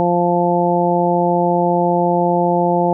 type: harmonic tone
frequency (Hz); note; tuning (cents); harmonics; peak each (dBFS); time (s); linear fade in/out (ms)
174.61; F3; 0; 1 / 2 / 3 / 4 / 5; -19 / -19 / -19 / -19 / -19; 0-2.93; 0
effects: none